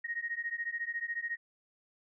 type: beating tone pair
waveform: sine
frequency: 1864.7 / 1878.7 Hz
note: A#6 / A#6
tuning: 0 / +13 cents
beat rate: 14 Hz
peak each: -37 / -37 dBFS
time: 0.04-1.37 s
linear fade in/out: 10 ms
effects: none